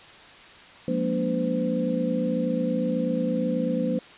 sine tone cluster, 178.9 / 209 / 237.3 / 290.9 / 511 Hz, F3 / G#3 / A#3 / D4 / C5, +42 / +11 / +31 / -16 / -41 cents, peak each -29 / -32 / -27 / -31 / -28 dBFS, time 0.88-3.99 s, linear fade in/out 2 ms, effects white hiss -47 dBFS RMS until 4.17 s + resampled to 8000 Hz

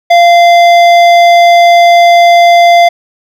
sine tone with hard clipping, 691 Hz, F5, 19 cents flat, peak -3 dBFS, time 0.1-2.89 s, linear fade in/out 10 ms, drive 12 dB, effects none

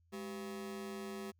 40% pulse ring-modulated tone, 298.3 Hz, D4, 27 cents sharp, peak -38 dBFS, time 0.12-1.32 s, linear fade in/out 20 ms, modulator 90 Hz, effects added 84 Hz sine -68 dBFS peak until 1.39 s

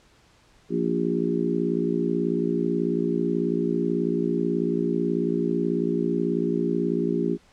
harmonic tone with a mistuned harmonic, 58.27 Hz, A#1, in tune, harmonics 3 / 4 / 5 / 6 / 7, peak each -28 / -28 / -28 / -28 / -28 dBFS, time 0.69-7.38 s, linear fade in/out 50 ms, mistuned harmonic 7, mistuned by -24 cents, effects pink hiss -58 dBFS RMS until 7.52 s + low-pass 7000 Hz 12 dB/octave

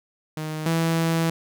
sawtooth tone pair in turn, 155.56 / 164.51 Hz, D#3 / E3, 0 / -3 cents, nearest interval minor second, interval 97 cents, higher second, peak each -24 / -16 dBFS, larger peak second, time 0.37-0.66 / 0.66-1.3 s, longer second, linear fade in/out 2 ms, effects none

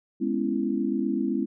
sine chord, C# minor seventh, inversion second, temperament just, 207.9 / 249.5 / 277.2 / 332.6 Hz, G#3 / B3 / C#4 / E4, +2 / +18 / 0 / +16 cents, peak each -29 dBFS, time 0.2-1.46 s, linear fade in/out 20 ms, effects none

